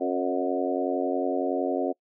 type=harmonic tone with a mistuned harmonic; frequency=90.9 Hz; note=F#2; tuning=30 cents flat; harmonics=3 / 4 / 5 / 6 / 7 / 8; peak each=-29 / -30 / -31 / -32 / -32 / -33 dBFS; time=0-1.93 s; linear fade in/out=20 ms; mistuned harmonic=6; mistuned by=+25 cents; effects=noise-tail reverb RT60 0.1 s tail -25 dB re dry